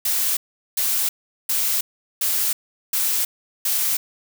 blue noise bursts, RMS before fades -21 dBFS, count 6, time 0.05-3.97 s, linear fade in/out 5 ms, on 320 ms, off 400 ms, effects none

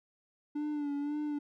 triangle tone with vibrato, 292.2 Hz, D4, 9 cents flat, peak -30 dBFS, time 0.55-1.39 s, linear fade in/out 10 ms, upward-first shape sine, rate 1.9 Hz, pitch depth 45 cents each way, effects none

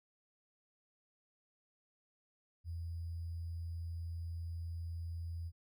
sine tone with sample-and-hold, 83.9 Hz, E2, 31 cents sharp, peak -39 dBFS, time 2.64-5.52 s, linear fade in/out 50 ms, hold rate 4900 Hz, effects none

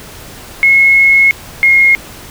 sine tone pair in turn, 2174 / 2148 Hz, C#7 / C7, -34 / +45 cents, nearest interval unison, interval 21 cents, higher first, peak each -4 dBFS, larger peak neither, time 0.63-1.31 / 1.63-1.95 s, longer first, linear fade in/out 0 ms, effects pink hiss -32 dBFS RMS until 2.3 s

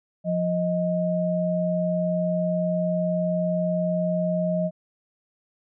sine tone pair together, 175.67 / 626 Hz, F3 / D#5, +10 / +10 cents, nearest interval octave + minor seventh, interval 2200 cents, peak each -24 dBFS, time 0.24-4.71 s, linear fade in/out 50 ms, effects none

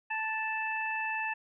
harmonic tone, 879 Hz, A5, 2 cents flat, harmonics 1 / 2 / 3, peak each -35 / -35 / -35 dBFS, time 0.1-1.34 s, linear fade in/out 10 ms, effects none

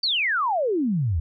sine exponential sweep, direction down, 4699 to 73.42 Hz, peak -20 dBFS, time 0.03-1.2 s, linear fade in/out 5 ms, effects none

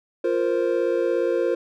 triangle chord, F suspended fourth, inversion none, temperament equal, 349.2 / 466.2 / 523.3 Hz, F4 / Bb4 / C5, 0 / 0 / 0 cents, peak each -22 dBFS, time 0.24-1.55 s, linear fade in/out 5 ms, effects none

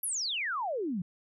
sine exponential sweep, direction down, 11970 to 164.81 Hz, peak -30 dBFS, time 0.03-1.02 s, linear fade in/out 5 ms, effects none

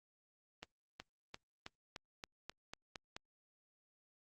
accelerating click train, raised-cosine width 0.2 ms, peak -28 dBFS, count 10, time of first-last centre 0.63-3.165 s, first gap 370 ms, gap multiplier 0.93, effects Opus 32 kbps

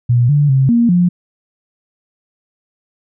sine tone with pitch steps, 121 / 145.8 / 133.6 / 235.3 / 176.8 Hz, B2 / D3 / C3 / A#3 / F3, -35 / -12 / +36 / +16 / +22 cents, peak -8 dBFS, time 0.09-1.09 s, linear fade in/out 10 ms, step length 200 ms, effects none

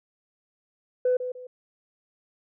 sine tone with echo, 502 Hz, B4, 28 cents sharp, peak -18 dBFS, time 1.05-1.17 s, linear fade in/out 5 ms, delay 150 ms, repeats 2, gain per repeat -10 dB, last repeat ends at 1.47 s, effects tanh soft clip ceiling -16 dBFS

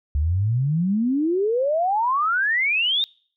sine exponential sweep, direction up, 69.3 to 3743 Hz, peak -18 dBFS, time 0.15-3.04 s, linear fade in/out 0 ms, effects noise-tail reverb RT60 0.5 s tail -26 dB re dry

